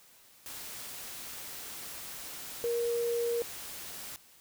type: tone in noise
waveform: sine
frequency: 471 Hz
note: A#4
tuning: 18 cents sharp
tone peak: -28 dBFS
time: 2.64-3.42 s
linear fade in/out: 0 ms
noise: white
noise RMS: -43 dBFS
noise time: 0.46-4.16 s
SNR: +12 dB
effects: white hiss -59 dBFS RMS until 4.4 s